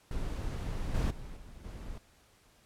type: noise with level steps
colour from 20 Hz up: brown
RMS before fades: -35 / -29 / -44 / -49 / -42 dBFS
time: 0.11-1.98 s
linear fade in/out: 2 ms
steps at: 0.94 / 1.1 / 1.36 / 1.64 s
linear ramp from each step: 10 ms
effects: pink hiss -64 dBFS RMS until 2.65 s + low-pass 12000 Hz 12 dB/octave